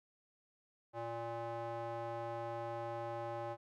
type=tone with band-pass filter; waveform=square; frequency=116.54 Hz; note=A#2; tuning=in tune; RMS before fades=-42 dBFS; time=0.93-3.57 s; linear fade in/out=50 ms; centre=730 Hz; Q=2.2; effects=none